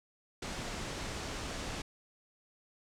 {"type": "low-pass noise", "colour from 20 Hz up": "pink", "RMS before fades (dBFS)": -40, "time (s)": [0.42, 1.82], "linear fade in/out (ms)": 5, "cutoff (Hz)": 7900, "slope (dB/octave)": 24, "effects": []}